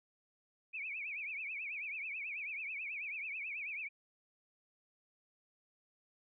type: tone with vibrato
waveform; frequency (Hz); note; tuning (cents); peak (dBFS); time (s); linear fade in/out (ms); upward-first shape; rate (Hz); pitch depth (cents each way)
sine; 2409; D7; +43; -39; 0.73-3.89; 20; triangle; 9.2; 190
effects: none